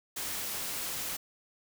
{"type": "noise", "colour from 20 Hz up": "white", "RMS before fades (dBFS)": -36, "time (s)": [0.16, 1.17], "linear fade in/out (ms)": 10, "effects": []}